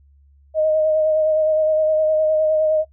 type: tone with vibrato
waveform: sine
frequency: 623 Hz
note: D#5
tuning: 2 cents sharp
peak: -14 dBFS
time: 0.54-2.85 s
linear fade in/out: 50 ms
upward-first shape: sine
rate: 9.7 Hz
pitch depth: 21 cents each way
effects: noise-tail reverb RT60 0.1 s tail -19 dB re dry + added 70 Hz sine -49 dBFS peak until 2.92 s